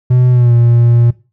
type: tone with pitch glide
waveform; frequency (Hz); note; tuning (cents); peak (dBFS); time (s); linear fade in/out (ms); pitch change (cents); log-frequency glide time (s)
triangle; 125.3 to 118.61; B2 to A#2; +25 to +30; -4; 0.1-1.11; 10; -95; 0.3-0.53
effects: noise-tail reverb RT60 0.3 s tail -18 dB re dry